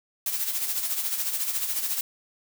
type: noise with tremolo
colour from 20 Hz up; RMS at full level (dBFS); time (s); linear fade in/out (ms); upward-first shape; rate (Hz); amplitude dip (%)
blue; -26; 0.26-2.01; 2; sine; 14; 55
effects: none